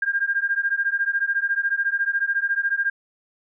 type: beating tone pair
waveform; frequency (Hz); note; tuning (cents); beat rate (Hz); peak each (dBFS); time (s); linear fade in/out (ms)
sine; 1600 / 1614; G6 / G#6; +35 / -50; 14; -23; 0.02-2.9; 5
effects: none